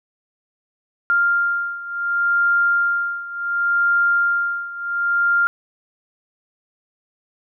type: beating tone pair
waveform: sine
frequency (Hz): 1397 / 1397.69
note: F6 / F6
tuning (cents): 0 / +1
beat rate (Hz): 0.69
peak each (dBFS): -18 / -21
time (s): 1.1-5.47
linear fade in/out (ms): 0
effects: none